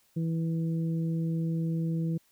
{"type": "harmonic tone", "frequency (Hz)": 163.9, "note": "E3", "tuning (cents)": -10, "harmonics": [1, 2, 3], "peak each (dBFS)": [-27, -37, -44], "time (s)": [0.16, 2.18], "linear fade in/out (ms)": 10, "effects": ["white hiss -67 dBFS RMS until 2.31 s"]}